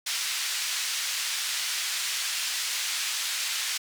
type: band-pass noise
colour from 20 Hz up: white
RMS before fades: -30 dBFS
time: 0.06-3.78 s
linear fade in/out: 10 ms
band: 1800 to 6300 Hz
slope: 12 dB/octave
effects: none